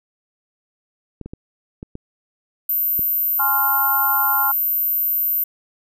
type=clicks; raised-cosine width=3 ms; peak=-19 dBFS; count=6; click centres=1.213 / 1.26 / 1.335 / 1.829 / 1.954 / 2.993 s
type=tone; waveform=sine; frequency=13580 Hz; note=G#9; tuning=37 cents sharp; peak=-17 dBFS; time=2.69-5.44 s; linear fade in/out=5 ms
type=chord; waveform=sine; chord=F minor; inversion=first; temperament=equal with one note detuned; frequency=830.6 / 1058.7 / 1396.9 Hz; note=Ab5 / C6 / F6; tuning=0 / +20 / 0 cents; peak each=-23 dBFS; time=3.39-4.52 s; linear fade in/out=10 ms
effects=none